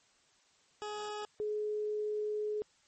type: tone pair in turn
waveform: 20% pulse / sine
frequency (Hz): 420 / 422.9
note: G#4 / G#4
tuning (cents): +19 / +31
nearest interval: unison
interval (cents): 12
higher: second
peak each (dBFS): -33 / -32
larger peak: second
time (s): 0.82-1.25 / 1.4-2.62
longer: second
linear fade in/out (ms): 0
effects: white hiss -68 dBFS RMS until 2.87 s + MP3 32 kbps